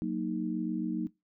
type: chord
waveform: sine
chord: D# minor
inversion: first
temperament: equal with one note detuned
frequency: 185 / 232.4 / 311.1 Hz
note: F#3 / A#3 / D#4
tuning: 0 / -5 / 0 cents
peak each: -34 dBFS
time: 0.02-1.07 s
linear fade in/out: 0 ms
effects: noise-tail reverb RT60 0.2 s tail -20 dB re dry